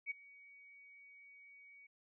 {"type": "tone with ADSR envelope", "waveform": "sine", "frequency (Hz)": 2252, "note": "C#7", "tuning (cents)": 27, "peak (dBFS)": -35, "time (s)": [0.06, 1.87], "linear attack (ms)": 46, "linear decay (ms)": 15, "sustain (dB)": -22, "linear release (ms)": 9, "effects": []}